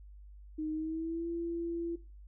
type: tone with pitch glide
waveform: sine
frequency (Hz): 310 to 338.1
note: D#4 to E4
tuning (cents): -6 to +44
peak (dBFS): -33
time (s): 0.58-1.96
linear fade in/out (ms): 10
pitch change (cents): +150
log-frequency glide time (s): 0.71-1.28
effects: noise-tail reverb RT60 0.3 s tail -17 dB re dry + added 50 Hz sine -49 dBFS peak until 2.27 s